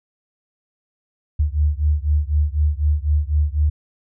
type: beating tone pair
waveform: sine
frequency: 73.1 / 77.1 Hz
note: D2 / D#2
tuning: -7 / -15 cents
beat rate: 4 Hz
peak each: -18 / -19 dBFS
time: 1.39-3.7 s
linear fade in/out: 10 ms
effects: none